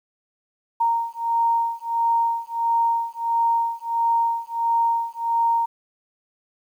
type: beating tone pair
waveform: sine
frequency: 926 / 927.5 Hz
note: A#5 / A#5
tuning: -12 / -9 cents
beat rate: 1.5 Hz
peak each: -22 dBFS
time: 0.8-5.66 s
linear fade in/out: 10 ms
effects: 9-bit